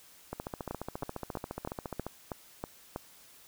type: two click trains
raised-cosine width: 1 ms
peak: -22 / -21 dBFS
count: 26 / 8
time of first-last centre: 0.33-2.066 / 0.71-2.961 s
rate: 14.4 / 3.11 Hz
effects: white hiss -57 dBFS RMS until 3.47 s